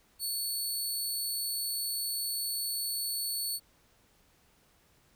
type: tone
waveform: 15% pulse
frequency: 4435 Hz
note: C#8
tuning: in tune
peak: -25 dBFS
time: 0.19-3.6 s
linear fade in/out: 50 ms
effects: pink hiss -66 dBFS RMS until 5.15 s